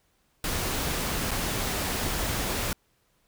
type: noise with dropouts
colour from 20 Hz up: pink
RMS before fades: -29 dBFS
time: 0.44-2.73 s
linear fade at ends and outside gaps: 2 ms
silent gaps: 1.309-1.313 s
effects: pink hiss -69 dBFS RMS until 3.27 s